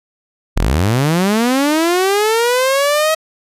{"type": "linear sweep", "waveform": "sawtooth", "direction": "up", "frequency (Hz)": [30.53, 641], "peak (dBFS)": -8, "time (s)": [0.56, 3.15], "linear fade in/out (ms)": 10, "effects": ["resampled to 32000 Hz"]}